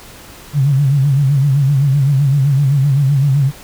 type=tone with vibrato; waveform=sine; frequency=139 Hz; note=C#3; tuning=5 cents sharp; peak=-9 dBFS; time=0.53-3.52 s; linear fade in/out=50 ms; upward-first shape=sine; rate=7.8 Hz; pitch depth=99 cents each way; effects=pink hiss -37 dBFS RMS until 3.63 s